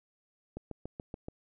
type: click train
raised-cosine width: 2 ms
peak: -26 dBFS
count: 6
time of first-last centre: 0.57-1.284 s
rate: 7 Hz
effects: none